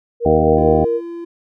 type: tone with pitch glide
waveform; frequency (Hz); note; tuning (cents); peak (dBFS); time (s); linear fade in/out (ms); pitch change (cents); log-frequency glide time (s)
sine; 471.6 to 466.7; A#4 to A#4; +20 to +2; -15; 0.2-1.01; 50; -18; 0.72-0.81
type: harmonic tone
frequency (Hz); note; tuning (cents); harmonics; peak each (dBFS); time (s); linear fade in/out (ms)
77.7; D#2; -2; 1 / 2 / 3 / 4 / 5 / 6 / 8 / 9 / 10; -21 / -21 / -21 / -21 / -21 / -21 / -21 / -21 / -21; 0.25-0.85; 10
type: tone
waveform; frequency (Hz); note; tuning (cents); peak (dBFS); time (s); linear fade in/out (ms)
triangle; 340.3; F4; -45; -24; 0.57-1.25; 10
effects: none